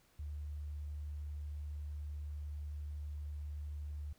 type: tone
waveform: sine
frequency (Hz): 74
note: D2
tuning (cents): +14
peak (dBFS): -40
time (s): 0.19-4.13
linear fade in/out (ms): 5
effects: pink hiss -70 dBFS RMS until 4.18 s